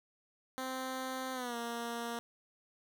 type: tone with pitch glide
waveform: 10% pulse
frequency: 260.2 to 234.5 Hz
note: C4 to A#3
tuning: -9 to +11 cents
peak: -29 dBFS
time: 0.58-2.19 s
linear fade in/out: 0 ms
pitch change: -180 cents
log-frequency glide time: 1.33-1.56 s
effects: none